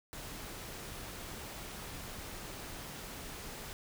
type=noise; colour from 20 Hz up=pink; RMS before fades=-45 dBFS; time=0.13-3.73 s; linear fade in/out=0 ms; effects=none